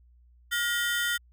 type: ring-modulated tone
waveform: 30% pulse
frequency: 1659 Hz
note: G#6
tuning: 2 cents flat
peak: -20 dBFS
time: 0.51-1.18 s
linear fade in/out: 20 ms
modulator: 236 Hz
effects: added 60 Hz sine -55 dBFS peak until 1.32 s